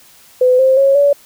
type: tone with pitch steps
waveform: sine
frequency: 505 / 525.8 / 547.5 / 570.1 Hz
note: B4 / C5 / C#5 / C#5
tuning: +39 / +8 / -22 / +48 cents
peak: -7 dBFS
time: 0.41-1.13 s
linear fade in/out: 5 ms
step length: 180 ms
effects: white hiss -45 dBFS RMS until 1.25 s